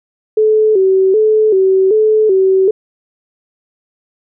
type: tone with vibrato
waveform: sine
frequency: 405.8 Hz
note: G#4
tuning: 40 cents flat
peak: -7 dBFS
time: 0.37-2.71 s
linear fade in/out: 5 ms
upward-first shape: square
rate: 1.3 Hz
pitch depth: 110 cents each way
effects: none